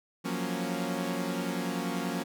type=chord; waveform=sawtooth; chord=Gb major seventh; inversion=third; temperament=equal; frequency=174.61 / 185 / 233.1 / 277.2 Hz; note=F3 / Gb3 / Bb3 / Db4; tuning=0 / 0 / 0 / 0 cents; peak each=-32 dBFS; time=0.24-2.24 s; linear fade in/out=20 ms; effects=none